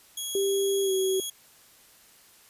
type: tone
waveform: 15% pulse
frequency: 3322 Hz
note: G#7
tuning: in tune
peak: -24 dBFS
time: 0.17-1.3 s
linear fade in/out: 5 ms
type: tone with pitch glide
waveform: sine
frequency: 393.3 to 379.7 Hz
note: G4 to F#4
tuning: +6 to +45 cents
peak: -23 dBFS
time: 0.35-1.2 s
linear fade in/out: 2 ms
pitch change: -61 cents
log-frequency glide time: 0.83-0.92 s
effects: white hiss -56 dBFS RMS until 2.49 s + resampled to 32000 Hz